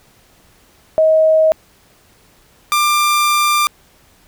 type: tone pair in turn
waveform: sine / sawtooth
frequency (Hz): 633 / 1190.1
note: D#5 / D6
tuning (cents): +30 / +23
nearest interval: major seventh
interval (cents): 1093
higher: second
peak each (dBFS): -8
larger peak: neither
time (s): 0.98-1.52 / 2.72-3.67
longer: second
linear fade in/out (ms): 0
effects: pink hiss -51 dBFS RMS until 4.27 s